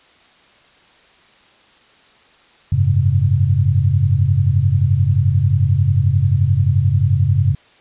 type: chord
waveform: sine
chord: F# suspended second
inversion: none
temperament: equal with one note detuned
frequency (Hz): 92.5 / 103.83 / 135.74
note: F#2 / G#2 / C#3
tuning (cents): 0 / 0 / -36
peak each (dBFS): -16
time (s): 2.72-7.55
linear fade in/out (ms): 5
effects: white hiss -50 dBFS RMS until 7.8 s + resampled to 8000 Hz